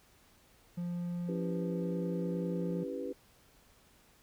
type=tone; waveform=triangle; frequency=174.61 Hz; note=F3; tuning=in tune; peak=-32 dBFS; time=0.77-2.84 s; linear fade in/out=10 ms
type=chord; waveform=sine; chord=C# half-diminished seventh; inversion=none; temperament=equal; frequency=277.2 / 329.6 / 392 / 493.9 Hz; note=C#4 / E4 / G4 / B4; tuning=0 / 0 / 0 / 0 cents; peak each=-41 / -44 / -41 / -40 dBFS; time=1.28-3.13 s; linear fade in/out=10 ms
effects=pink hiss -64 dBFS RMS until 4.22 s